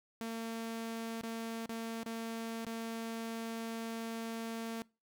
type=tone with dropouts; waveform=sawtooth; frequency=227.3 Hz; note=A#3; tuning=43 cents flat; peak=-34 dBFS; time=0.21-4.82 s; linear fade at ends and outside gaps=0 ms; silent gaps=1.211-1.234 / 1.659-1.693 / 2.033-2.061 / 2.649-2.667 s; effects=noise-tail reverb RT60 0.3 s tail -23 dB re dry